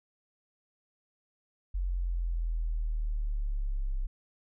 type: linear sweep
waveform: sine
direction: down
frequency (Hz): 45.56 to 32.39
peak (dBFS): -28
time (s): 1.74-4.07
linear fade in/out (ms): 10
effects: none